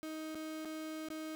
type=tone with dropouts; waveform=35% pulse; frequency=313.8 Hz; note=D#4; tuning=15 cents sharp; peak=-39 dBFS; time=0.03-1.35 s; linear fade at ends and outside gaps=0 ms; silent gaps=0.347-0.353 / 0.649-0.655 / 1.086-1.102 s; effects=none